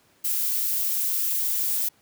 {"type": "noise", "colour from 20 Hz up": "violet", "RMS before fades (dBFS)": -25, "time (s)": [0.24, 1.89], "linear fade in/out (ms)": 10, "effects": ["pink hiss -61 dBFS RMS until 2.01 s", "high-pass 100 Hz 12 dB/octave"]}